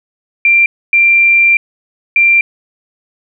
sine tone bursts at uneven times, 2369 Hz, D7, 14 cents sharp, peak -5 dBFS, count 3, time 0.45-0.66 / 0.93-1.57 / 2.16-2.41 s, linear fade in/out 2 ms, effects none

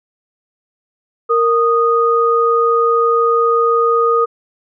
sine tone pair together, 463.7 / 1238 Hz, A#4 / D#6, -9 / -9 cents, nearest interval octave + perfect fourth, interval 1700 cents, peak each -13 dBFS, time 1.29-4.26 s, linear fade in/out 20 ms, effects none

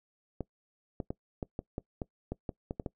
clicks, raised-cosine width 2 ms, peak -21 dBFS, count 12, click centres 0.407 / 1.002 / 1.105 / 1.428 / 1.591 / 1.781 / 2.018 / 2.32 / 2.492 / 2.709 / 2.798 / 2.862 s, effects noise-tail reverb RT60 0.1 s tail -22 dB re dry

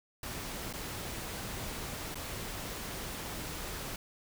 pink noise with dropouts, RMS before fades -40 dBFS, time 0.23-3.96 s, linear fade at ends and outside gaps 2 ms, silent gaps 0.728-0.736 / 2.145-2.155 s, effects none

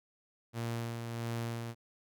sawtooth tone with tremolo, 116.54 Hz, A#2, in tune, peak -30 dBFS, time 0.53-1.75 s, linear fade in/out 50 ms, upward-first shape sine, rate 1.5 Hz, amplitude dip 40%, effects none

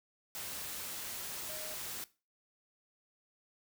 sine tone in noise, 622.3 Hz, D#5, in tune, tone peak -48 dBFS, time 1.49-1.74 s, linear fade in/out 0 ms, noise white, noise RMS -42 dBFS, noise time 0.35-2.04 s, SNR -9 dB, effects noise-tail reverb RT60 0.3 s tail -18 dB re dry

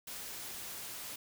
white noise, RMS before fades -44 dBFS, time 0.07-1.16 s, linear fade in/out 5 ms, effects none

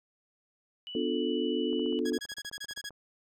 sine tone, 2960 Hz, F#7, in tune, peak -39 dBFS, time 0.87-1.99 s, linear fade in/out 0 ms
sine chord, B half-diminished seventh, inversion none, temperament equal with one note detuned, 246.9 / 293.7 / 353.7 / 440 Hz, B3 / D4 / F4 / A4, 0 / 0 / +22 / 0 cents, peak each -33 dBFS, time 0.95-2.18 s, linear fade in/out 2 ms
click train, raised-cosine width 1 ms, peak -37 dBFS, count 19, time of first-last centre 1.73-2.906 s, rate 15.3 Hz
15% pulse tone bursts, 1661.2 Hz, G#6, in tune, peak -30 dBFS, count 11, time 2.05-2.894 s, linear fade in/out 10 ms, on 54 ms, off 25 ms
effects resampled to 32000 Hz

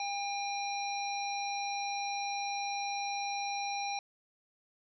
harmonic tone, 804 Hz, G5, 44 cents sharp, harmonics 1 / 3 / 5 / 7, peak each -35 / -40 / -42 / -43 dBFS, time 0-3.99 s, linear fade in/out 2 ms, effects none

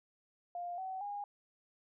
sine tone with pitch steps, 702 / 756.7 / 815.8 Hz, F5 / F#5 / G#5, +9 / +39 / -31 cents, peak -38 dBFS, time 0.55-1.24 s, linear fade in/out 2 ms, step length 230 ms, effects none

